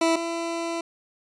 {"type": "tone pair in turn", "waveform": "20% pulse", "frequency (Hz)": [329.6, 335], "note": ["E4", "E4"], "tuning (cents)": [0, 28], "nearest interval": "unison", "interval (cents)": 28, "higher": "second", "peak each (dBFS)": [-14, -22], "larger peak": "first", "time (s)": [[0.01, 0.16], [0.16, 0.81]], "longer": "second", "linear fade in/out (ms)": 5, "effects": ["resampled to 22050 Hz"]}